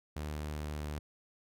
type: tone with pitch glide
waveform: sawtooth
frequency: 75.4 to 74.71 Hz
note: D2 to D2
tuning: +46 to +30 cents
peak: -33 dBFS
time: 0.16-0.99 s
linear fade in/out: 5 ms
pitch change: -16 cents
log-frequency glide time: 0.51-0.88 s
effects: none